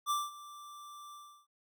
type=tone with ADSR envelope; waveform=square; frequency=1174.7 Hz; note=D6; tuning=in tune; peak=-29 dBFS; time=0.06-1.47 s; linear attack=44 ms; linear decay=200 ms; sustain=-19 dB; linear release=340 ms; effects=none